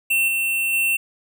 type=tone with level steps; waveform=square; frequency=2700 Hz; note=E7; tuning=41 cents sharp; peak=-17 / -20 / -18 dBFS; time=0.1-0.97 s; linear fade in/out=10 ms; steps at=0.28 / 0.73 s; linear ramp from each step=2 ms; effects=none